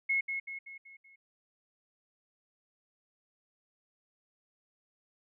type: tone with echo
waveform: sine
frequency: 2174 Hz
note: C#7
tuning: 34 cents flat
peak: -26 dBFS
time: 0.09-0.21 s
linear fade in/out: 10 ms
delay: 190 ms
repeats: 5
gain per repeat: -6 dB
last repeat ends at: 1.16 s
effects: none